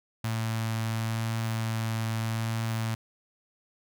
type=tone with notch filter; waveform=sawtooth; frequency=112.4 Hz; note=A2; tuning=37 cents sharp; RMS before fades=-30 dBFS; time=0.24-2.95 s; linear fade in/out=5 ms; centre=410 Hz; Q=0.85; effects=none